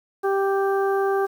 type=harmonic tone; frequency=392 Hz; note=G4; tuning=in tune; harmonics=1 / 2 / 3 / 4; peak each=-20 / -26 / -30 / -32 dBFS; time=0.23-1.27 s; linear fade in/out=20 ms; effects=8-bit